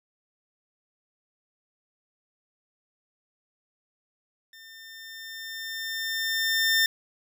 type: tone with level ramp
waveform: 20% pulse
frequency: 1800 Hz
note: A6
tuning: 39 cents sharp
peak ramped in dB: -42 to -14 dBFS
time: 4.53-6.86 s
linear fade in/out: 2 ms
effects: none